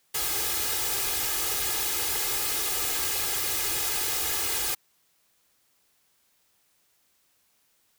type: noise with comb filter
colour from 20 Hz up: white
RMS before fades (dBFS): -28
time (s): 0.14-4.75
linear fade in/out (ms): 10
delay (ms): 2.4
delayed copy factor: +0.9
effects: white hiss -68 dBFS RMS until 7.98 s